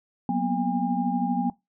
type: tone cluster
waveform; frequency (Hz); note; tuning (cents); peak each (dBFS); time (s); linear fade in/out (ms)
sine; 184.6 / 236.3 / 249 / 808; F#3 / A#3 / B3 / G#5; -4 / +24 / +14 / -48; -28; 0.29-1.5; 2
effects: noise-tail reverb RT60 0.2 s tail -21 dB re dry